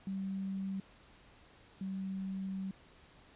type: tone pair in turn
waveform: sine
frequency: 193.1 / 191.66 Hz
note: G3 / G3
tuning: -26 / -39 cents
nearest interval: unison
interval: 13 cents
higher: first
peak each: -35 / -36 dBFS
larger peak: first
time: 0.07-0.8 / 1.81-2.71 s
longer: second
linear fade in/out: 2 ms
effects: pink hiss -61 dBFS RMS until 3.35 s + resampled to 8000 Hz